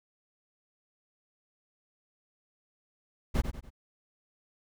brown noise with echo, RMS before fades -24 dBFS, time 3.34-3.42 s, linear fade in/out 20 ms, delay 95 ms, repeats 3, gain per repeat -8 dB, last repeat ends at 3.705 s, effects none

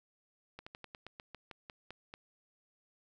slowing click train, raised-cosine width 0.3 ms, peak -30 dBFS, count 12, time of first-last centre 0.59-2.139 s, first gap 75 ms, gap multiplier 1.12, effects none

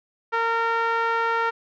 5% pulse tone with low-pass filter, 459 Hz, A#4, 27 cents flat, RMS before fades -23 dBFS, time 0.32-1.51 s, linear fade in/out 20 ms, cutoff 1300 Hz, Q 1.8, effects none

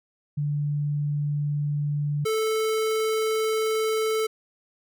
sine / square tone pair in turn, 146.4 / 438.7 Hz, D3 / A4, -5 / -5 cents, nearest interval octave + perfect fifth, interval 1900 cents, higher second, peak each -23 dBFS, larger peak neither, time 0.37-2.25 / 2.25-4.27 s, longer second, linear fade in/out 10 ms, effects none

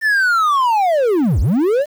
triangle linear two-way sweep, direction down then up, 1801 to 50 to 613 Hz, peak -10 dBFS, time 0.01-1.86 s, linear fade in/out 50 ms, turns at 1.4 s, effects 7-bit

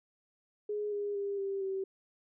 sine tone with pitch steps, 417.3 / 408.9 / 400.8 / 392.7 / 384.9 Hz, G#4 / G#4 / G4 / G4 / G4, +8 / -27 / +38 / +3 / -32 cents, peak -32 dBFS, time 0.69-1.84 s, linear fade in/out 5 ms, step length 230 ms, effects none

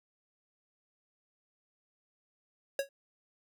square tone with exponential decay, 552 Hz, C#5, 7 cents flat, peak -26 dBFS, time 2.79-2.89 s, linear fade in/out 2 ms, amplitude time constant 21 ms, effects none

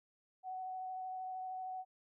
sine tone with vibrato, 747 Hz, F#5, 16 cents sharp, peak -40 dBFS, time 0.43-1.85 s, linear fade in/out 50 ms, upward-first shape sine, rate 13 Hz, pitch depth 11 cents each way, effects none

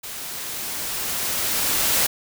white noise with level ramp, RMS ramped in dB -34 to -19 dBFS, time 0.03-2.07 s, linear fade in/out 10 ms, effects none

